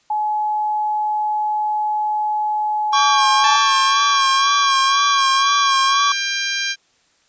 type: tone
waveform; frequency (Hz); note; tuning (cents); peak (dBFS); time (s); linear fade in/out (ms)
sine; 849; G#5; +38; -17; 0.1-3.56; 5
type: harmonic tone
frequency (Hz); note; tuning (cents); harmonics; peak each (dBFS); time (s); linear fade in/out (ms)
796; G5; +26; 2 / 3 / 4 / 5 / 6 / 7 / 8; -24 / -26 / -27 / -28 / -29 / -29 / -30; 2.92-6.76; 50
type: tone with vibrato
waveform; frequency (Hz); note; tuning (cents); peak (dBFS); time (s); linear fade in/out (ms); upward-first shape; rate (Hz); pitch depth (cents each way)
square; 1108.7; C#6; 0; -15; 2.93-6.12; 2; sine; 2; 47
type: tone with exponential decay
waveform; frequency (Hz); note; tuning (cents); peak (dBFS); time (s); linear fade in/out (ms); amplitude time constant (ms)
sawtooth; 880; A5; 0; -14; 3.44-5.56; 0; 460
effects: white hiss -59 dBFS RMS until 7.28 s + resampled to 16000 Hz